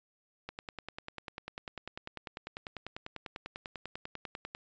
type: click train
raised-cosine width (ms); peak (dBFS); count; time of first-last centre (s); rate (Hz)
0.3; -24; 42; 0.49-4.549; 10.1
effects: resampled to 16000 Hz